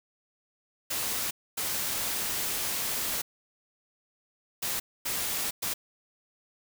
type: noise bursts at uneven times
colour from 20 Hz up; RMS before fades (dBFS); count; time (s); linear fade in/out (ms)
white; -31; 5; 0.9-1.31 / 1.57-3.22 / 4.62-4.8 / 5.05-5.51 / 5.62-5.74; 10
effects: none